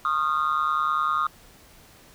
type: tone with amplitude modulation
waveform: sine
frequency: 1231 Hz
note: D#6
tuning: 19 cents flat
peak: -15 dBFS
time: 0.05-1.27 s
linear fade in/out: 2 ms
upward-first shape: sine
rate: 150 Hz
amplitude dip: 100%
effects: tanh soft clip ceiling -16 dBFS + pink hiss -52 dBFS RMS until 2.14 s

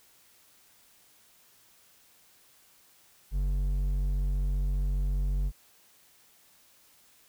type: tone with hard clipping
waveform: triangle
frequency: 47.38 Hz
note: F#1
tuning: 42 cents sharp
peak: -27 dBFS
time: 3.31-5.52 s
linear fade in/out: 50 ms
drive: 10 dB
effects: white hiss -61 dBFS RMS until 7.28 s

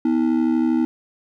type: ring-modulated tone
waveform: triangle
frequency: 283.5 Hz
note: C#4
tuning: 39 cents sharp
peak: -11 dBFS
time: 0.05-0.85 s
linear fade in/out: 0 ms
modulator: 36.3 Hz
effects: none

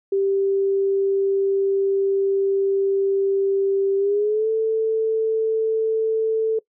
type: tone with pitch glide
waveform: sine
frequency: 392 to 442.6 Hz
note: G4 to A4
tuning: 0 to +10 cents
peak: -17 dBFS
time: 0.12-6.59 s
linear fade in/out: 5 ms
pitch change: +210 cents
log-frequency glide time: 3.97-4.49 s
effects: noise-tail reverb RT60 0.1 s tail -22 dB re dry

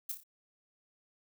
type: noise with echo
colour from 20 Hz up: violet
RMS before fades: -36 dBFS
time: 0.09-0.12 s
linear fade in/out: 5 ms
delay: 29 ms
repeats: 4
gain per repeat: -6 dB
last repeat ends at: 0.236 s
effects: none

